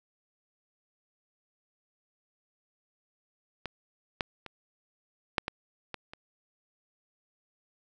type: clicks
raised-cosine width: 0.3 ms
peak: -19 / -12 / -25 / -8 / -16 / -20 / -27 dBFS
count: 7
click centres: 3.657 / 4.208 / 4.463 / 5.382 / 5.481 / 5.943 / 6.135 s
effects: none